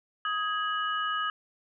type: tone cluster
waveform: sine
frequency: 1256 / 1652 / 2937 Hz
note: D#6 / G#6 / F#7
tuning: +16 / -10 / -13 cents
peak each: -29 / -33 / -36 dBFS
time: 0.25-1.3 s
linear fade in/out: 2 ms
effects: none